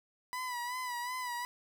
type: tone with vibrato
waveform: 30% pulse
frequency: 988 Hz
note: B5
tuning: in tune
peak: -33 dBFS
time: 0.33-1.45 s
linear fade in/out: 0 ms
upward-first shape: sine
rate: 2.7 Hz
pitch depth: 54 cents each way
effects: none